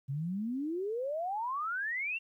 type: exponential sweep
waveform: sine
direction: up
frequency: 130.81 to 2792 Hz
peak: -32 dBFS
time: 0.08-2.19 s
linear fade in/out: 20 ms
effects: 12-bit